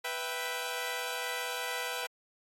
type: chord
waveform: 10% pulse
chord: E minor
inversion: second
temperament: equal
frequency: 493.9 / 659.3 / 784 Hz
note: B4 / E5 / G5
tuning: 0 / 0 / 0 cents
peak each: -28 / -32 / -31 dBFS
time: 0.04-2.07 s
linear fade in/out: 10 ms
effects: AAC 48 kbps